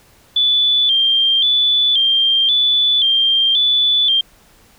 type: tone with vibrato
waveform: sine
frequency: 3322 Hz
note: G#7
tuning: in tune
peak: -11 dBFS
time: 0.36-4.21 s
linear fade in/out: 5 ms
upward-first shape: square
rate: 0.94 Hz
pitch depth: 76 cents each way
effects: pink hiss -50 dBFS RMS until 4.78 s